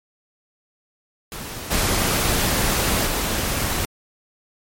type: noise with level steps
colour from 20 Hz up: pink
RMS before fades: -32 / -20 / -23 dBFS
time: 1.32-3.85 s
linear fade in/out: 0 ms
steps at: 1.7 / 3.05 s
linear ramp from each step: 20 ms
effects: MP3 64 kbps